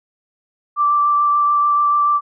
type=tone with vibrato; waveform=sine; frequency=1171 Hz; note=D6; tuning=5 cents flat; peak=-12 dBFS; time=0.76-2.21 s; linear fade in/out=50 ms; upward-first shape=triangle; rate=6.9 Hz; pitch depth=12 cents each way; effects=none